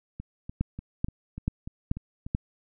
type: two click trains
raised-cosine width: 5 ms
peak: -13 / -24 dBFS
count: 5 / 8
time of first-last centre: 0.61-2.349 / 0.2-2.265 s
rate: 2.3 / 3.39 Hz
effects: none